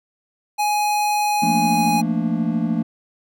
square tone with pitch glide, 835 to 829.2 Hz, G#5 to G#5, +9 to -3 cents, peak -18 dBFS, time 0.58-2.02 s, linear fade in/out 20 ms, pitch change -12 cents, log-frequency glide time 1.2-1.79 s
triangle chord, Bb major seventh, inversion second, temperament equal with one note detuned, 171.12 / 220 / 233.1 / 293.7 Hz, F3 / A3 / Bb3 / D4, -35 / 0 / 0 / 0 cents, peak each -22 / -21 / -21 / -25 dBFS, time 1.42-2.83 s, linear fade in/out 10 ms
effects none

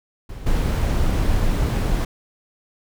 brown noise with level steps, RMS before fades -33 / -19 dBFS, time 0.29-2.05 s, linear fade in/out 5 ms, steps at 0.46 s, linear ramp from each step 10 ms, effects none

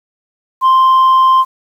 sine tone, 1046.5 Hz, C6, in tune, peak -3 dBFS, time 0.61-1.45 s, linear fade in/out 50 ms, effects tanh soft clip ceiling -5 dBFS + 7-bit

